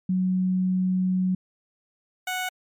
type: tone pair in turn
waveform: sine / 15% pulse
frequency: 185 / 738.2 Hz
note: F#3 / F#5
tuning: 0 / -4 cents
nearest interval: 2 octaves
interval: 2396 cents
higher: second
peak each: -20 dBFS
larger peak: neither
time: 0.09-1.35 / 2.27-2.49 s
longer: first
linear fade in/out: 5 ms
effects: MP3 96 kbps